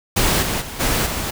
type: noise with level steps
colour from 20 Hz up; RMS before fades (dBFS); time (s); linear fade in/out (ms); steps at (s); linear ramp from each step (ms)
pink; -17 / -22 / -31 / -19 / -24; 0.16-1.31; 10; 0.41 / 0.6 / 0.79 / 1.05; 20
effects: none